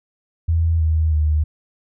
sine tone with pitch steps, 82.41 / 79.37 / 76.45 Hz, E2 / D#2 / D#2, 0 / +35 / -30 cents, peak -14 dBFS, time 0.48-1.44 s, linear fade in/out 10 ms, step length 320 ms, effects none

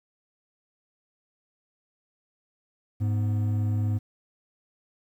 triangle tone pair together, 103.83 / 247.7 Hz, G#2 / B3, 0 / +5 cents, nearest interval octave + minor third, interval 1505 cents, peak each -21 / -33 dBFS, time 3-3.99 s, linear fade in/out 20 ms, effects 10-bit

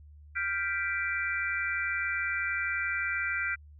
sine chord, G dominant seventh, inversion third, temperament equal, 1396.9 / 1568 / 1975.5 / 2349 Hz, F6 / G6 / B6 / D7, 0 / 0 / 0 / 0 cents, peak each -34 dBFS, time 0.35-3.56 s, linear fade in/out 20 ms, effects added 74 Hz sine -49 dBFS peak until 3.79 s

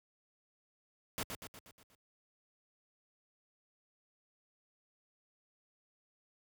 pink noise with echo, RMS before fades -37 dBFS, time 1.18-1.23 s, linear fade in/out 0 ms, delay 120 ms, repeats 6, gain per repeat -5 dB, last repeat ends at 1.95 s, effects high-pass 80 Hz 12 dB/octave

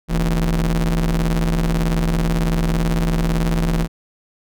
40% pulse ring-modulated tone, 63.3 Hz, B1, 43 cents sharp, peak -12 dBFS, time 0.08-3.88 s, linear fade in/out 50 ms, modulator 104 Hz, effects none

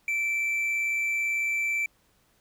triangle tone with amplitude modulation, 2332 Hz, D7, 13 cents flat, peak -22 dBFS, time 0.08-1.86 s, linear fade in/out 2 ms, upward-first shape sine, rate 118 Hz, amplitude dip 25%, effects pink hiss -66 dBFS RMS until 2.4 s

